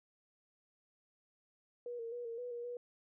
sine tone with pitch steps, 482.8 / 460.1 / 483.2 / 461.3 / 490.7 / 475.9 / 485.5 Hz, B4 / A#4 / B4 / A#4 / B4 / A#4 / B4, -39 / -23 / -38 / -18 / -11 / +36 / -30 cents, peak -40 dBFS, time 1.86-2.77 s, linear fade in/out 2 ms, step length 130 ms, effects none

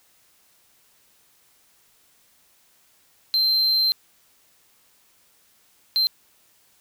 triangle tone bursts at uneven times, 4125 Hz, C8, 25 cents flat, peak -16 dBFS, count 2, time 3.34-3.92 / 5.96-6.07 s, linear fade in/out 0 ms, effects white hiss -60 dBFS RMS until 6.8 s

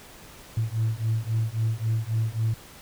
sine beating tone pair, 110 / 113.7 Hz, A2 / A#2, 0 / -43 cents, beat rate 3.7 Hz, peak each -25 dBFS, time 0.57-2.54 s, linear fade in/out 5 ms, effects tanh soft clip ceiling -18 dBFS + pink hiss -47 dBFS RMS until 2.81 s

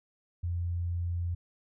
sine tone, 86.7 Hz, F2, 12 cents flat, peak -29 dBFS, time 0.43-1.35 s, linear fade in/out 10 ms, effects none

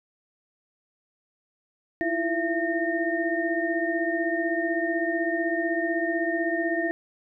sine tone cluster, 325.6 / 341.5 / 673 / 1829 Hz, E4 / F4 / E5 / A#6, -21 / -39 / +36 / -33 cents, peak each -29 dBFS, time 2.01-6.91 s, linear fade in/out 0 ms, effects none

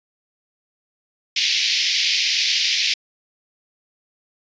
white band-pass noise, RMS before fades -20 dBFS, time 1.36-2.94 s, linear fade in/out 5 ms, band 2100 to 5500 Hz, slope 48 dB/octave, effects resampled to 16000 Hz

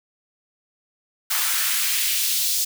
white noise with high-pass filter sweep, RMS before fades -22 dBFS, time 1.3-2.65 s, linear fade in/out 10 ms, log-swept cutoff 1100 to 4700 Hz, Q 1.3, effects none

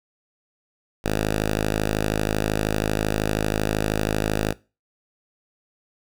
5% pulse tone, 52.8 Hz, G#1, 29 cents sharp, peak -10 dBFS, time 1.04-4.53 s, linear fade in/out 10 ms, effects noise-tail reverb RT60 0.3 s tail -21 dB re dry

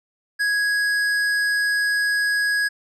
triangle tone with hard clipping, 1661.2 Hz, G#6, in tune, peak -20 dBFS, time 0.39-2.69 s, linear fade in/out 20 ms, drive 14 dB, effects none

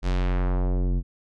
square tone with low-pass filter sweep, 45.44 Hz, F#1, 31 cents flat, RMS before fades -23 dBFS, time 0.02-1.03 s, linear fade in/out 50 ms, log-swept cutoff 6400 to 210 Hz, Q 1, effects none

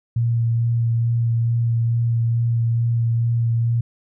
sine tone with vibrato, 116.54 Hz, A#2, in tune, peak -16 dBFS, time 0.16-3.81 s, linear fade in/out 5 ms, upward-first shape sine, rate 2.3 Hz, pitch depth 13 cents each way, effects none

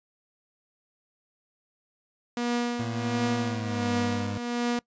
sawtooth tone with tremolo, 240 Hz, B3, 49 cents flat, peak -20 dBFS, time 2.37-4.79 s, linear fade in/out 2 ms, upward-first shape triangle, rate 1.4 Hz, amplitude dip 75%
25% pulse tone with pitch glide, 114.2 to 101.15 Hz, A#2 to G#2, -35 to -45 cents, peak -27 dBFS, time 2.79-4.38 s, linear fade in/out 5 ms, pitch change -210 cents, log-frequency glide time 3.38-3.91 s
effects noise-tail reverb RT60 0.1 s tail -23 dB re dry + resampled to 16000 Hz

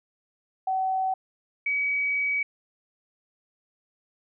sine tone pair in turn, 758 / 2271 Hz, F#5 / C#7, +42 / +41 cents, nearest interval octave + perfect fifth, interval 1899 cents, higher second, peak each -23 dBFS, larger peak neither, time 0.67-1.14 / 1.66-2.43 s, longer second, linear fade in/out 5 ms, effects none

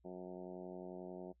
harmonic tone with a mistuned harmonic, 91 Hz, F#2, 28 cents flat, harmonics 2 / 3 / 4 / 5 / 6 / 7 / 8 / 9 / 10, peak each -51 / -55 / -49 / -56 / -56 / -54 / -59 / -65 / -65 dBFS, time 0.04-1.33 s, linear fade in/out 20 ms, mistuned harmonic 10, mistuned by -18 cents, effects noise-tail reverb RT60 0.1 s tail -22 dB re dry + added 60 Hz sine -70 dBFS peak until 1.4 s

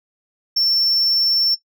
sine tone, 5410 Hz, E8, 44 cents sharp, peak -12 dBFS, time 0.56-1.55 s, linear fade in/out 10 ms, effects noise-tail reverb RT60 0.1 s tail -17 dB re dry + tanh soft clip ceiling -13 dBFS

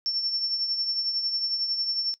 sine tone with tremolo, 5420 Hz, E8, 47 cents sharp, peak -22 dBFS, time 0.06-2.14 s, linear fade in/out 0 ms, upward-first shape triangle, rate 11 Hz, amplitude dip 55%, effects noise-tail reverb RT60 0.1 s tail -19 dB re dry

